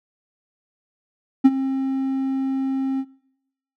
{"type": "tone with ADSR envelope", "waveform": "triangle", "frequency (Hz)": 267.1, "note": "C4", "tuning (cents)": 36, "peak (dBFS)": -4, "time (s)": [1.44, 3.05], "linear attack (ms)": 16, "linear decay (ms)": 40, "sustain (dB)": -15, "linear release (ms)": 56, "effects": ["noise-tail reverb RT60 0.8 s tail -22 dB re dry"]}